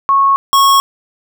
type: tone pair in turn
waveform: sine / square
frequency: 1099 / 1099 Hz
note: C#6 / C#6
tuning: -15 / -15 cents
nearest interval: unison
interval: 0 cents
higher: neither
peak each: -7 dBFS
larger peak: neither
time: 0.09-0.36 / 0.53-0.8 s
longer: neither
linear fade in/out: 0 ms
effects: none